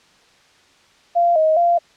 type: tone with vibrato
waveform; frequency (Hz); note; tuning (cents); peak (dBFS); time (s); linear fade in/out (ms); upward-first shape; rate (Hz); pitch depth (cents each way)
sine; 659.3; E5; 0; -12; 1.15-1.79; 20; square; 2.4; 81
effects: white hiss -53 dBFS RMS until 1.96 s + low-pass 5000 Hz 12 dB/octave